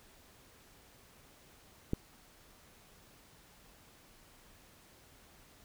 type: click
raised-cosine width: 3 ms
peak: -18 dBFS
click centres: 1.934 s
effects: pink hiss -61 dBFS RMS until 5.64 s